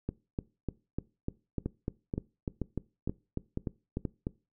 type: two click trains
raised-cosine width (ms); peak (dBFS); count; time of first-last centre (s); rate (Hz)
3; -19 / -19; 15 / 6; 0.09-4.269 / 1.66-4.052; 3.35 / 2.09
effects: noise-tail reverb RT60 0.3 s tail -21 dB re dry